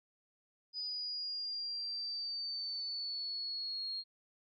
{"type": "exponential sweep", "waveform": "sine", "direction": "down", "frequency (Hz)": [4978, 4249], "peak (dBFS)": -37, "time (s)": [0.73, 4.04], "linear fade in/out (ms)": 50, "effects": []}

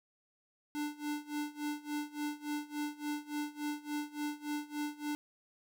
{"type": "tone with tremolo", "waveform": "square", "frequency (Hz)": 296.1, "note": "D4", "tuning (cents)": 14, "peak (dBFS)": -34, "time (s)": [0.75, 5.15], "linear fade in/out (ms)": 0, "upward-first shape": "sine", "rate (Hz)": 3.5, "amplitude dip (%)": 90, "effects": []}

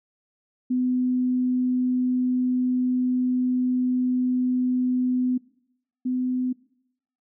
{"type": "tone pair in turn", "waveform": "sine", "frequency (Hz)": [251.9, 253.2], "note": ["B3", "B3"], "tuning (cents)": [34, 43], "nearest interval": "unison", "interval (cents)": 9, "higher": "second", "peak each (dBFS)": [-20, -22], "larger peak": "first", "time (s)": [[0.7, 5.38], [6.05, 6.53]], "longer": "first", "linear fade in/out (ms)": 10, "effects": ["noise-tail reverb RT60 0.8 s tail -22 dB re dry"]}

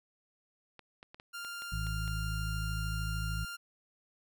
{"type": "clicks", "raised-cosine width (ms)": 0.3, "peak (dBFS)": -33, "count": 8, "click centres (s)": [0.793, 1.029, 1.145, 1.199, 1.448, 1.621, 1.868, 2.078]}
{"type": "tone", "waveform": "sawtooth", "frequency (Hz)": 1396.9, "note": "F6", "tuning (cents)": 0, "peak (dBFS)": -36, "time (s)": [1.33, 3.57], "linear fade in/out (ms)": 20}
{"type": "harmonic tone", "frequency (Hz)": 53.2, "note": "G#1", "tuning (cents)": 42, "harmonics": [1, 2, 3], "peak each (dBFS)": [-35, -38, -40], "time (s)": [1.72, 3.45], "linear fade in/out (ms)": 5}
{"effects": []}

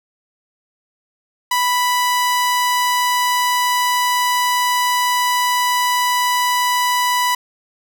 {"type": "tone", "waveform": "sawtooth", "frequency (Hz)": 987.8, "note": "B5", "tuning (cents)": 0, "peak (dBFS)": -11, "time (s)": [1.51, 7.35], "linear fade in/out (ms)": 5, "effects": []}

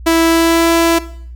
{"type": "tone with pitch glide", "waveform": "sawtooth", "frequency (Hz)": [329.6, 333.6], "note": ["E4", "E4"], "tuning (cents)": [0, 21], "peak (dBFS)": -5, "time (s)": [0.06, 0.99], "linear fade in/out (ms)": 10, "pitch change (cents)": 21, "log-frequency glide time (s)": [0.25, 0.7], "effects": ["noise-tail reverb RT60 0.6 s tail -17 dB re dry", "added 60 Hz sine -28 dBFS peak until 1.35 s"]}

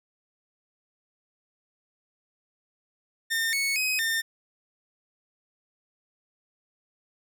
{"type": "tone with pitch steps", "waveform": "sawtooth", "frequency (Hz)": [1815, 2210, 2525, 1810], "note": ["A#6", "C#7", "D#7", "A6"], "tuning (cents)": [-47, -6, 25, 48], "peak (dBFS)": -21, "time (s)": [3.3, 4.22], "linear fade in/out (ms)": 20, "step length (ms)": 230, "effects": []}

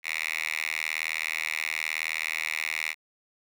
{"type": "tone with high-pass filter", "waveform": "5% pulse", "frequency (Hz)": 79, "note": "D#2", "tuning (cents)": 27, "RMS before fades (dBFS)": -31, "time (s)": [0.03, 2.95], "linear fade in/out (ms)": 50, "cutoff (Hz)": 2100, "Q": 4.2, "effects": []}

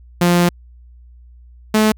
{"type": "tone pair in turn", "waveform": "sawtooth", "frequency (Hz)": [174.9, 215.9], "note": ["F3", "A3"], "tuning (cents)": [3, -33], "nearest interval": "major third", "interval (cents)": 364, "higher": "second", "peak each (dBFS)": -7, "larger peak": "neither", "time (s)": [[0.21, 0.49], [1.74, 1.92]], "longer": "first", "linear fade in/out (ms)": 5, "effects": ["added 60 Hz sine -40 dBFS peak until 1.97 s"]}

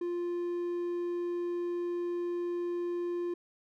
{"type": "tone", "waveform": "triangle", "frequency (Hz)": 349.2, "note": "F4", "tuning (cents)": 0, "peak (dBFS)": -29, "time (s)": [0.01, 3.34], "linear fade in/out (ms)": 5, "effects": []}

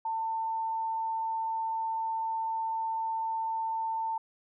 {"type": "tone", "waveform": "sine", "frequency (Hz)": 896, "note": "A5", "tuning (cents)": 31, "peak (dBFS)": -29, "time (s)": [0.05, 4.18], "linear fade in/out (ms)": 5, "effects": []}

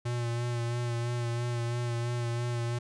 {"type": "tone with vibrato", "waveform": "square", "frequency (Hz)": 119.3, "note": "A#2", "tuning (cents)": 41, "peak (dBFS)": -30, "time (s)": [0.05, 2.79], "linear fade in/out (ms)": 10, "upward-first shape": "sine", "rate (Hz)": 3, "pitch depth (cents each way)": 27, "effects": ["resampled to 22050 Hz"]}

